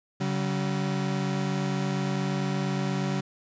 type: tone pair together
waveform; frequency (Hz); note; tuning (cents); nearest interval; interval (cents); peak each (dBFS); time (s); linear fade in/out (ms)
35% pulse; 141.7 / 190.3; C#3 / F#3; +38 / +49; perfect fourth; 511; -27; 0.2-3.21; 10
effects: resampled to 16000 Hz